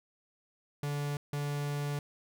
45% pulse tone bursts at uneven times, 144.8 Hz, D3, 24 cents flat, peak -32 dBFS, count 2, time 0.83-1.17 / 1.33-1.99 s, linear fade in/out 2 ms, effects none

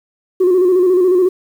sine tone with vibrato, 364.8 Hz, F#4, 24 cents flat, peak -7 dBFS, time 0.4-1.29 s, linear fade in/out 10 ms, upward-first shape square, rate 14 Hz, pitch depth 47 cents each way, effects tanh soft clip ceiling -6 dBFS + 7-bit

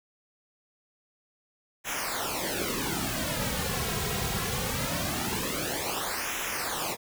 pink noise with flanger, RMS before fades -31 dBFS, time 1.84-6.97 s, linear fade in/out 50 ms, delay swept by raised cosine 0.22 to 3.42 ms, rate 0.22 Hz, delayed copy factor -0.85, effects none

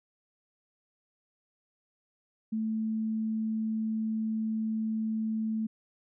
sine tone, 220 Hz, A3, in tune, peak -28 dBFS, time 2.52-5.67 s, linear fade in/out 10 ms, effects none

